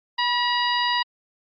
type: harmonic tone with a mistuned harmonic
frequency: 960 Hz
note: B5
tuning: 49 cents flat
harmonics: 1 / 2 / 3 / 4 / 5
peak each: -23 / -26 / -28 / -29 / -30 dBFS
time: 0.18-1.03 s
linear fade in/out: 10 ms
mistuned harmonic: 1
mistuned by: +32 cents
effects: Opus 48 kbps